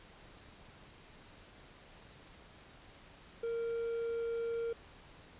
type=tone; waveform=triangle; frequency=463.2 Hz; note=A#4; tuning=11 cents flat; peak=-32 dBFS; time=3.43-4.73 s; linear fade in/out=5 ms; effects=pink hiss -57 dBFS RMS until 5.39 s + resampled to 8000 Hz